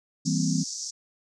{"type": "band-pass noise", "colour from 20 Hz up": "white", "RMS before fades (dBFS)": -35, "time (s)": [0.25, 0.91], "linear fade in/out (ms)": 10, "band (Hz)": [5100, 6700], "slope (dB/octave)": 48}
{"type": "chord", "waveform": "sine", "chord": "C dominant seventh", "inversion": "first", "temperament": "just", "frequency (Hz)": [163.52, 196.22, 235.5, 261.6], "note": ["E3", "G3", "Bb3", "C4"], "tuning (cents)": [-14, 2, 18, 0], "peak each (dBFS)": [-26, -29, -32, -28], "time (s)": [0.25, 0.64], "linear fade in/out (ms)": 20}
{"effects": []}